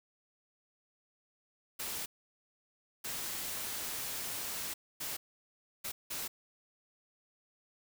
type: noise bursts at uneven times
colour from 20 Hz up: white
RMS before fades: -39 dBFS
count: 5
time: 1.79-2.06 / 3.04-4.74 / 5-5.17 / 5.84-5.92 / 6.1-6.28 s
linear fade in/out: 10 ms
effects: none